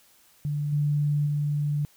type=tone with level steps; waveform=sine; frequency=146.83 Hz; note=D3; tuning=in tune; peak=-25 / -21 / -23 dBFS; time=0.45-1.85 s; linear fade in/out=0 ms; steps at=0.72 / 1.26 s; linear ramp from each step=10 ms; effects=white hiss -59 dBFS RMS until 1.96 s